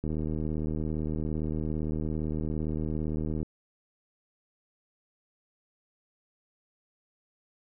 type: click train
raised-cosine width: 3 ms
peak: -20 dBFS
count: 264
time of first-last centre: 0.04-3.429 s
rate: 77.6 Hz
effects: none